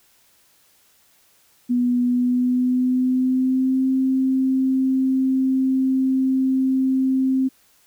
sine tone with pitch glide, 245.3 to 262.9 Hz, B3 to C4, -12 to +8 cents, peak -16 dBFS, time 1.69-7.49 s, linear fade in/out 20 ms, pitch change +120 cents, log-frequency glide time 2.02-3.87 s, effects white hiss -58 dBFS RMS until 7.86 s

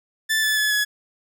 sawtooth tone with pitch steps, 1760 / 1736.8 / 1713.9 / 1691.2 Hz, A6 / A6 / A6 / G#6, 0 / -23 / -46 / +31 cents, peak -15 dBFS, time 0.29-0.85 s, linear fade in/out 20 ms, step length 140 ms, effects none

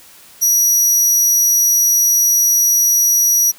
sawtooth tone, 5800 Hz, F#8, 35 cents flat, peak -8 dBFS, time 0.41-3.52 s, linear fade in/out 20 ms, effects white hiss -43 dBFS RMS until 3.58 s

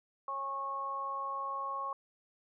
harmonic tone, 273.9 Hz, C#4, 21 cents flat, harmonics 2 / 3 / 4, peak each -46 / -45 / -35 dBFS, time 0.28-1.93 s, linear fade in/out 2 ms, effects none

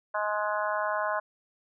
harmonic tone, 210 Hz, G#3, 19 cents sharp, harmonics 3 / 4 / 5 / 6 / 7 / 8, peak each -31 / -35 / -31 / -39 / -34 / -40 dBFS, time 0.14-1.2 s, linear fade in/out 10 ms, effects none

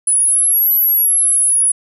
sine exponential two-way sweep, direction up then down, 10000 to 11830 to 10210 Hz, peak -10 dBFS, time 0.07-1.72 s, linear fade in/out 5 ms, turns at 0.73 s, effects none

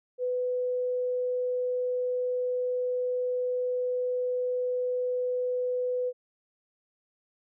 sine tone, 498.9 Hz, B4, 17 cents sharp, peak -26 dBFS, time 0.18-6.13 s, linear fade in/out 50 ms, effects none

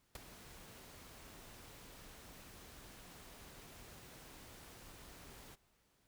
pink noise with ADSR envelope, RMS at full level -44 dBFS, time 0.15-5.56 s, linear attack 3 ms, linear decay 17 ms, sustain -12 dB, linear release 23 ms, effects pink hiss -75 dBFS RMS until 6.07 s

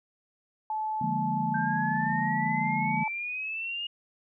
sine tone with pitch glide, 866 to 871.5 Hz, A5 to A5, -28 to -17 cents, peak -28 dBFS, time 0.7-3.08 s, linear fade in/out 2 ms, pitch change +11 cents, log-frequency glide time 0.82-2.79 s
sine chord, Bb dominant seventh, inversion first, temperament equal with one note detuned, 147.26 / 174.61 / 207.7 / 233.1 Hz, D3 / F3 / Ab3 / Bb3, +5 / 0 / 0 / 0 cents, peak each -34 dBFS, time 1.01-3.04 s, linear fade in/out 5 ms
sine exponential sweep, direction up, 1559 to 2867 Hz, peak -31 dBFS, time 1.54-3.87 s, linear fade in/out 5 ms
effects none

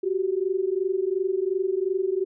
sine tone pair together, 367.4 / 390.2 Hz, F#4 / G4, -12 / -8 cents, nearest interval minor second, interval 104 cents, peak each -25 dBFS, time 0.03-2.25 s, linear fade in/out 10 ms, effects none

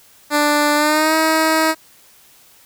10% pulse tone with pitch glide, 295 to 318 Hz, D4 to D#4, +8 to +38 cents, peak -5 dBFS, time 0.3-1.75 s, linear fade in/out 50 ms, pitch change +130 cents, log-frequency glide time 0.75-1.15 s, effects white hiss -49 dBFS RMS until 2.65 s

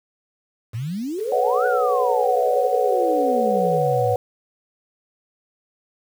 sine exponential two-way sweep, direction up then down, 103.83 to 1496 to 103.83 Hz, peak -24 dBFS, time 0.73-4.16 s, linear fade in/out 20 ms, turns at 1.66 s
sine tone with tremolo, 430.7 Hz, A4, 37 cents flat, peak -23 dBFS, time 1.18-3.81 s, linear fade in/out 20 ms, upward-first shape triangle, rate 11 Hz, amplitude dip 85%
sine chord, B suspended second, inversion none, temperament just, 493.9 / 555.6 / 740.8 Hz, B4 / C#5 / F#5, 0 / +4 / +2 cents, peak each -20 / -24 / -22 dBFS, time 1.32-4.16 s, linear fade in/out 2 ms
effects 7-bit

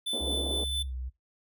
square tone with tremolo, 3515 Hz, A7, 2 cents flat, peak -29 dBFS, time 0.06-0.83 s, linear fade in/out 10 ms, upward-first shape sine, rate 4.4 Hz, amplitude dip 35%
pink band-pass noise, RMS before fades -37 dBFS, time 0.13-0.64 s, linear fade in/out 2 ms, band 250 to 620 Hz, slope 24 dB/octave
sine tone with pitch glide, 69.3 to 63.18 Hz, C#2 to B1, 0 to +40 cents, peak -33 dBFS, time 0.2-1.1 s, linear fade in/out 20 ms, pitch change -160 cents, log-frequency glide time 0.82-0.92 s
effects noise-tail reverb RT60 0.2 s tail -21 dB re dry

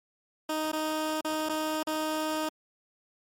15% pulse tone with dropouts, 311.1 Hz, D#4, in tune, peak -22 dBFS, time 0.49-2.49 s, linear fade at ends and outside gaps 5 ms, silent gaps 0.718-0.73 / 1.21-1.246 / 1.489-1.494 / 1.83-1.87 s, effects MP3 64 kbps

